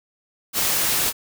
white noise, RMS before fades -21 dBFS, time 0.53-1.13 s, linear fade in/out 50 ms, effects none

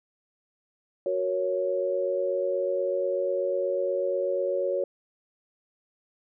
sine chord, F# major, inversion none, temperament equal, 370 / 466.2 / 554.4 Hz, F#4 / A#4 / C#5, 0 / 0 / 0 cents, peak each -30 / -32 / -26 dBFS, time 1.06-4.84 s, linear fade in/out 2 ms, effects none

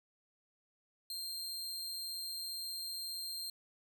sawtooth tone with amplitude modulation, 4186 Hz, C8, in tune, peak -35 dBFS, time 1.1-3.5 s, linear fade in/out 2 ms, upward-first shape sine, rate 175 Hz, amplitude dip 40%, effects none

